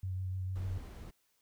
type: tone with vibrato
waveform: sine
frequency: 93.3 Hz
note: F#2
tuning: 15 cents sharp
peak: -34 dBFS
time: 0.03-0.78 s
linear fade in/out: 5 ms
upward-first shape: sine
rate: 6.7 Hz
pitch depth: 19 cents each way
type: noise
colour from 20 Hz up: brown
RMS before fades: -46 dBFS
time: 0.55-1.11 s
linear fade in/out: 10 ms
effects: white hiss -75 dBFS RMS until 1.41 s